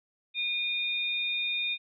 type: tone pair together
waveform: sine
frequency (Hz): 2446 / 3662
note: D#7 / A#7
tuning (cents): -30 / -32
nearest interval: perfect fifth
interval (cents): 698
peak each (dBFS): -30 / -31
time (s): 0.34-1.78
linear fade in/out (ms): 50
effects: none